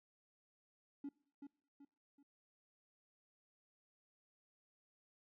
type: tone with echo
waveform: triangle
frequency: 282.2 Hz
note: C#4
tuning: 31 cents sharp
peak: -39 dBFS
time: 1.04-1.09 s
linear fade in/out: 5 ms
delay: 380 ms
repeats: 3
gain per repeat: -8 dB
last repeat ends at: 2.23 s
effects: noise-tail reverb RT60 0.6 s tail -26 dB re dry + tanh soft clip ceiling -39 dBFS